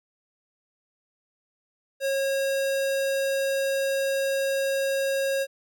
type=tone; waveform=square; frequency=544 Hz; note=C#5; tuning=33 cents flat; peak=-24 dBFS; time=2-5.47 s; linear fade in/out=50 ms; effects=none